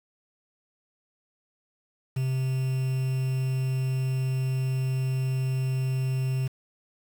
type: tone with quantisation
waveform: triangle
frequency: 130.81 Hz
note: C3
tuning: in tune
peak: -22 dBFS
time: 2.16-6.48 s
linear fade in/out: 10 ms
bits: 7
effects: none